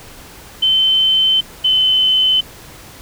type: tone pair in turn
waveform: sine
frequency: 3075 / 3047 Hz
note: G7 / G7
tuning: -34 / -50 cents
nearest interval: unison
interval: 16 cents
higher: first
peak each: -10 dBFS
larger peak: neither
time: 0.62-1.41 / 1.64-2.41 s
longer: first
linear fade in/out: 10 ms
effects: pink hiss -38 dBFS RMS until 3.01 s